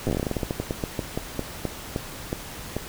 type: slowing click train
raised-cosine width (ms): 2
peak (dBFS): -12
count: 25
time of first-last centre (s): 0.07-2.766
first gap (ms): 8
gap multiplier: 1.19
effects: pink hiss -38 dBFS RMS until 2.88 s